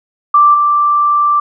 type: tone with level steps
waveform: sine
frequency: 1174.7 Hz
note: D6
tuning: in tune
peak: -4 / -8 dBFS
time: 0.34-1.4 s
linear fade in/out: 5 ms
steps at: 0.54 s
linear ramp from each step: 5 ms
effects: none